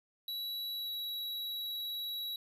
square tone with pitch glide, 3920 to 3893 Hz, B7 to B7, -14 to -26 cents, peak -37 dBFS, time 0.28-2.36 s, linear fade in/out 2 ms, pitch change -12 cents, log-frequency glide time 0.73-0.97 s, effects none

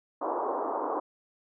white band-pass noise, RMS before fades -31 dBFS, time 0.21-1 s, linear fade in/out 10 ms, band 290 to 1100 Hz, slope 48 dB/octave, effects none

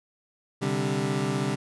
25% pulse chord, C suspended second, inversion none, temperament equal, 130.81 / 146.83 / 196 Hz, C3 / D3 / G3, 0 / 0 / 0 cents, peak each -26 dBFS, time 0.61-1.56 s, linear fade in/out 20 ms, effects resampled to 24000 Hz

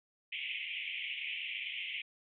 pink band-pass noise, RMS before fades -40 dBFS, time 0.32-2.02 s, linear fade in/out 5 ms, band 2100 to 3200 Hz, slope 96 dB/octave, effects none

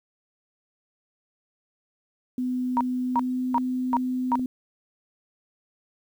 sine tone with pitch glide, 251.8 to 254.1 Hz, B3 to B3, +34 to +49 cents, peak -24 dBFS, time 2.38-4.46 s, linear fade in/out 2 ms, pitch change +15 cents, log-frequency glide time 3.04-3.42 s
sine tone bursts, 945 Hz, A#5, 23 cents sharp, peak -19 dBFS, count 5, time 2.77-4.355 s, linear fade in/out 0 ms, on 37 ms, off 350 ms
click, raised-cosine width 2 ms, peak -27 dBFS, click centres 4.395 s
effects 9-bit

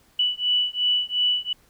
sine beating tone pair, 2960 / 2962.8 Hz, F#7 / F#7, 0 / +2 cents, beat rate 2.8 Hz, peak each -23 dBFS, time 0.19-1.53 s, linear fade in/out 5 ms, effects pink hiss -59 dBFS RMS until 1.69 s

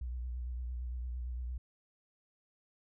sine tone with vibrato, 61.3 Hz, B1, 12 cents flat, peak -36 dBFS, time 0.01-1.58 s, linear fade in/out 5 ms, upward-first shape triangle, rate 8.8 Hz, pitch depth 63 cents each way, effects none

